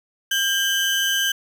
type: tone pair together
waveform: 35% pulse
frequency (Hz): 1599 / 3019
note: G6 / F#7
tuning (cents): +34 / +34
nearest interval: major seventh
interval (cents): 1100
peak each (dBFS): -20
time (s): 0.31-1.32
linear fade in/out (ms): 5
effects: none